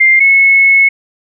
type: tone pair in turn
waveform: sine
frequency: 2102 / 2192 Hz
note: C7 / C#7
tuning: +7 / -20 cents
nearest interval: minor second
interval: 73 cents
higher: second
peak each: -4 dBFS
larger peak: neither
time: 0-0.2 / 0.2-0.89 s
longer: second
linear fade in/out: 10 ms
effects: none